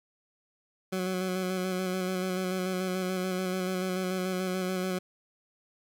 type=tone with vibrato; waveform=20% pulse; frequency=185 Hz; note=F#3; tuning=in tune; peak=-24 dBFS; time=0.92-4.99 s; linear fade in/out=10 ms; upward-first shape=square; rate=6.9 Hz; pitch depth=21 cents each way; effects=none